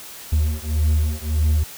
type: beating tone pair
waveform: triangle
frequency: 75.7 / 77.4 Hz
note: D#2 / D#2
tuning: -47 / -9 cents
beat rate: 1.7 Hz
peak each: -18 dBFS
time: 0.32-1.64 s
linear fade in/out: 10 ms
effects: white hiss -38 dBFS RMS until 1.77 s